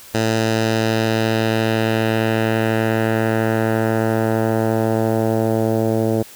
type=tone with low-pass filter sweep; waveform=10% pulse; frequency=111.6 Hz; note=A2; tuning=25 cents sharp; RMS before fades=-18 dBFS; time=0.14-6.23 s; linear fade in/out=10 ms; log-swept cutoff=6900 to 550 Hz; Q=1.1; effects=white hiss -41 dBFS RMS until 6.35 s